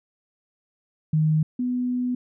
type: tone pair in turn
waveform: sine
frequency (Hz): 155.56 / 248.4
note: D#3 / B3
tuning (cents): 0 / +10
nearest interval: minor sixth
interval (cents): 810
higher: second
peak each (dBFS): -17 / -22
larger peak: first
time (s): 1.13-1.43 / 1.59-2.15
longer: second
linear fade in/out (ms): 5
effects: none